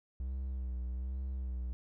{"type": "tone with vibrato", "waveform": "triangle", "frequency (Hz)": 63.7, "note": "C2", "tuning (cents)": -46, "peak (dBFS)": -33, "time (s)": [0.2, 1.73], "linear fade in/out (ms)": 0, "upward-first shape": "sine", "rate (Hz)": 1.2, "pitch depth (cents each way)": 54, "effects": []}